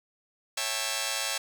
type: chord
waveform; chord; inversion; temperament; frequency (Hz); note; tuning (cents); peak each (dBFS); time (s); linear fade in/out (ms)
5% pulse; A dominant seventh; first; just; 550 / 660 / 792 / 880; C#5 / E5 / G5 / A5; -14 / +2 / +18 / 0; -24; 0.57-1.38; 5
effects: none